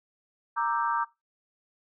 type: chord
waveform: sine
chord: E half-diminished seventh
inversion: second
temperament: equal with one note detuned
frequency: 932.3 / 1178.1 / 1318.5 / 1568 Hz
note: Bb5 / D6 / E6 / G6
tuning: 0 / +5 / 0 / 0 cents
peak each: -28 / -29 / -34 / -34 dBFS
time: 0.56-1.05 s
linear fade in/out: 20 ms
effects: noise-tail reverb RT60 0.2 s tail -19 dB re dry